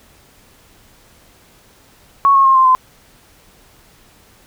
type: tone with pitch steps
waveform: sine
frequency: 1108.7 / 1088.4 / 1068.5 / 1048.9 / 1029.7 Hz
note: C#6 / C#6 / C6 / C6 / C6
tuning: 0 / -32 / +36 / +4 / -28 cents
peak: -7 dBFS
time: 2.25-2.75 s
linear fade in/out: 0 ms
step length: 100 ms
effects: pink hiss -49 dBFS RMS until 4.46 s